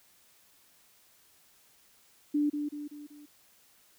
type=tone with echo; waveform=sine; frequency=294.2 Hz; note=D4; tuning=3 cents sharp; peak=-24 dBFS; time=2.34-2.5 s; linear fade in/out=10 ms; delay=190 ms; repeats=4; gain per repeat=-6 dB; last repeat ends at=3.26 s; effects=white hiss -63 dBFS RMS until 3.98 s